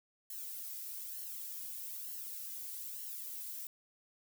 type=noise with flanger; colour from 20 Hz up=violet; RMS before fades=-44 dBFS; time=0.3-3.67 s; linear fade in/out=2 ms; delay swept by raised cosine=0.82 to 2.22 ms; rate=1.1 Hz; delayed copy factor=-0.85; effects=none